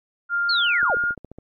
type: tone with pitch glide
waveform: sine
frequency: 1400 to 1418.7 Hz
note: F6 to F6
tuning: +4 to +27 cents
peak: -19 dBFS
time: 0.29-1.15 s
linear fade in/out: 50 ms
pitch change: +23 cents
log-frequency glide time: 0.61-0.68 s
type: linear sweep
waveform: sine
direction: down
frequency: 4459 to 411.8 Hz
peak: -20 dBFS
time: 0.49-0.95 s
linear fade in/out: 5 ms
type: click train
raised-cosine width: 2 ms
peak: -25 dBFS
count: 9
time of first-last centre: 0.83-1.386 s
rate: 14.4 Hz
effects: MP3 32 kbps